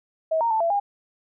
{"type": "tone with pitch steps", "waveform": "sine", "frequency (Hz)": [641, 927, 882, 673, 809], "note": ["E5", "A#5", "A5", "E5", "G#5"], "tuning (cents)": [-49, -10, 4, 36, -46], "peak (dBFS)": -19, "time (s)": [0.31, 0.8], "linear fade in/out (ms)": 10, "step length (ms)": 98, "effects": []}